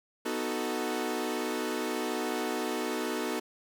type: chord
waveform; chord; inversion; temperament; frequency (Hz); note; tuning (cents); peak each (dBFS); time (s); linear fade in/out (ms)
sawtooth; B dominant seventh; none; equal; 246.9 / 311.1 / 370 / 440; B3 / D#4 / F#4 / A4; 0 / 0 / 0 / 0; -32; 0.25-3.4; 10
effects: none